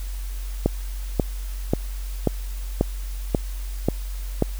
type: click train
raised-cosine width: 2 ms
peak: -4 dBFS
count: 8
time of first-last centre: 0.66-4.423 s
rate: 1.86 Hz
effects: added 46 Hz sine -27 dBFS peak until 4.59 s + white hiss -44 dBFS RMS until 4.59 s